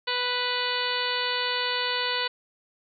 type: harmonic tone with a mistuned harmonic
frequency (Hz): 493.9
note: B4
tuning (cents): 0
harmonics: 1 / 2 / 3 / 4 / 5 / 6 / 7 / 8 / 9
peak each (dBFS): -34 / -32 / -33 / -34 / -36 / -32 / -35 / -34 / -34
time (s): 0.07-2.28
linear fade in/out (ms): 10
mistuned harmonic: 7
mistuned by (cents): +33
effects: none